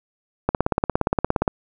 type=click train; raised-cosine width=1 ms; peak=-4 dBFS; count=18; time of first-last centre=0.49-1.478 s; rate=17.2 Hz; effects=none